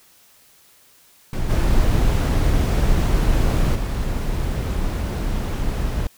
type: noise with level steps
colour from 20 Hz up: brown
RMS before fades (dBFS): -23 / -17 / -22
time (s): 1.33-6.07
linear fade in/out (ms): 2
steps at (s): 1.49 / 3.74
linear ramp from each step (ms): 20
effects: white hiss -53 dBFS RMS until 6.17 s